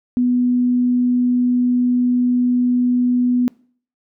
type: tone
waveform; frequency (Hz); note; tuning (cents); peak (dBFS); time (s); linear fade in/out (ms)
sine; 246.9; B3; 0; -13; 0.17-3.48; 0
effects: noise-tail reverb RT60 0.5 s tail -24 dB re dry